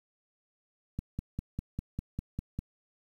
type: click train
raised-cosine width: 5 ms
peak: -21 dBFS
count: 9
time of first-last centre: 0.99-2.59 s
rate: 5 Hz
effects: 9-bit